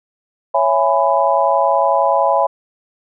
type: chord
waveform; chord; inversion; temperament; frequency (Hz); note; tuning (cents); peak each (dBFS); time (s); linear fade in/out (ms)
sine; C# minor seventh; none; just; 554.4 / 665.2 / 831.5 / 997.9; C#5 / E5 / G#5 / B5; 0 / +16 / +2 / +18; -17; 0.54-2.47; 10
effects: none